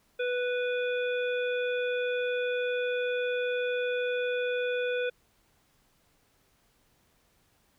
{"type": "harmonic tone", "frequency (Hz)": 493.9, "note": "B4", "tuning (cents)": 0, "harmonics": [1, 3, 5, 7], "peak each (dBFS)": [-28, -35, -38, -43], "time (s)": [0.19, 5.1], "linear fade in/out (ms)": 10, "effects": ["pink hiss -68 dBFS RMS until 7.78 s"]}